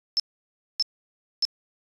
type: tone bursts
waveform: sine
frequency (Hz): 5274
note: E8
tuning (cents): 0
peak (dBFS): -19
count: 3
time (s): 0.17-1.451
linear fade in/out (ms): 0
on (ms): 27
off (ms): 600
effects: resampled to 24000 Hz